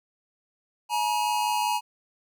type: tone pair together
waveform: square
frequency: 847.8 / 953 Hz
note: G#5 / A#5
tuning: +35 / +38 cents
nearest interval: major second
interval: 203 cents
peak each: -27 dBFS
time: 0.89-1.81 s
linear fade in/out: 50 ms
effects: none